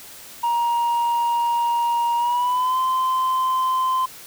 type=tone with pitch glide; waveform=sine; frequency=943 to 1034.3 Hz; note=A#5 to C6; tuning=+20 to -20 cents; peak=-15 dBFS; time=0.43-4.06 s; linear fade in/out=10 ms; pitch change=+160 cents; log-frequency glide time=2.16-2.79 s; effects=tanh soft clip ceiling -17 dBFS + white hiss -41 dBFS RMS until 4.26 s